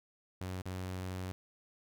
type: tone with dropouts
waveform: sawtooth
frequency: 92.5 Hz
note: F#2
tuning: in tune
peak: -34 dBFS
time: 0.41-1.32 s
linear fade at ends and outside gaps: 0 ms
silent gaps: 0.618-0.656 s
effects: none